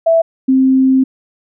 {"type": "tone pair in turn", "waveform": "sine", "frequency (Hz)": [659.3, 263.1], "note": ["E5", "C4"], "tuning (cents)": [0, 10], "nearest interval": "octave + major third", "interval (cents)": 1590, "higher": "first", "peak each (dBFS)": -7, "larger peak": "neither", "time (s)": [[0.06, 0.22], [0.48, 1.04]], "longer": "second", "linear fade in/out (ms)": 10, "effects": []}